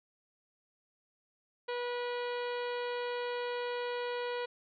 harmonic tone with a mistuned harmonic, 486.6 Hz, B4, 26 cents flat, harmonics 1 / 2 / 3 / 4 / 5 / 6 / 7 / 8 / 9, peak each -35 / -41 / -45 / -47 / -49 / -51 / -52 / -53 / -54 dBFS, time 1.68-4.46 s, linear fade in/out 10 ms, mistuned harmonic 7, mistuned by -43 cents, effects none

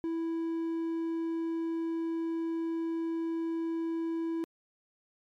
triangle tone, 329.6 Hz, E4, in tune, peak -28 dBFS, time 0.04-4.44 s, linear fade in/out 0 ms, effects MP3 64 kbps

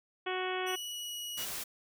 harmonic tone, 370 Hz, F#4, in tune, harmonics 1 / 2 / 3 / 4 / 5 / 6 / 7 / 8 / 9, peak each -36 / -39 / -41 / -42 / -43 / -44 / -44 / -45 / -46 dBFS, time 0.26-0.76 s, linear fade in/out 10 ms
sawtooth tone with pitch glide, 2935 to 2910 Hz, F#7 to F#7, -15 to -29 cents, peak -35 dBFS, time 0.66-1.46 s, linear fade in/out 20 ms, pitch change -14 cents, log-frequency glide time 0.85-1.16 s
white noise, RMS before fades -39 dBFS, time 1.37-1.64 s, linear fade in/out 10 ms
effects none

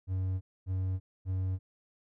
triangle tone bursts, 93.6 Hz, F#2, 20 cents sharp, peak -27 dBFS, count 3, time 0.07-1.59 s, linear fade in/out 50 ms, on 340 ms, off 250 ms, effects none

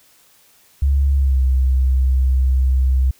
sine tone with pitch glide, 69.3 to 65.03 Hz, C#2 to C2, 0 to -10 cents, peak -12 dBFS, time 0.82-3.11 s, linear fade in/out 5 ms, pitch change -110 cents, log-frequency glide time 1.15-1.41 s, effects white hiss -53 dBFS RMS until 3.19 s

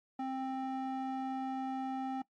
square tone with band-pass filter, 263.5 Hz, C4, 12 cents sharp, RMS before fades -37 dBFS, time 0.19-2.22 s, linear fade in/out 5 ms, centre 580 Hz, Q 9.9, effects noise-tail reverb RT60 0.1 s tail -20 dB re dry + MP3 48 kbps

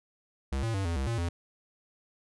square tone with pitch steps, 67.5 / 113.8 / 97.3 / 84.4 / 67 / 116.1 / 85.5 Hz, C#2 / A#2 / G2 / E2 / C2 / A#2 / F2, -45 / -41 / -12 / +41 / +42 / -7 / -36 cents, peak -29 dBFS, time 0.52-1.29 s, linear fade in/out 5 ms, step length 110 ms, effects resampled to 24000 Hz

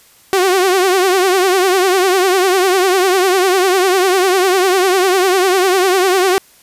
sawtooth tone with vibrato, 373.8 Hz, F#4, 18 cents sharp, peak -6 dBFS, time 0.33-6.38 s, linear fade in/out 0 ms, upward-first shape triangle, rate 10 Hz, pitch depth 110 cents each way, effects white hiss -47 dBFS RMS until 6.62 s + resampled to 32000 Hz

